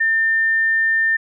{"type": "tone", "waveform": "sine", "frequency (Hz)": 1800, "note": "A6", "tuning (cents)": 39, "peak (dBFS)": -14, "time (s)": [0, 1.17], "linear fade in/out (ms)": 10, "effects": []}